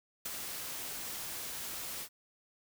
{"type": "noise with ADSR envelope", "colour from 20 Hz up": "white", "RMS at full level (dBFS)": -36, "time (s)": [0.25, 2.09], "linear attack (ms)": 9, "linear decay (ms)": 21, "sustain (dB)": -5, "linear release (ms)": 71, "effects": []}